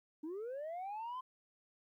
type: linear sweep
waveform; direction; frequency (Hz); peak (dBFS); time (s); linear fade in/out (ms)
sine; up; 293.7 to 1046.5; -38; 0.23-1.21; 10
effects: tanh soft clip ceiling -39 dBFS + 13-bit